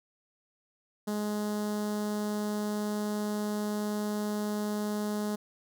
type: tone with notch filter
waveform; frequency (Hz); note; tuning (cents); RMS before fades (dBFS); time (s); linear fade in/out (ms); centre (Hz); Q
sawtooth; 209.3; G#3; +14; -32; 1.07-5.36; 10; 2400; 0.77
effects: none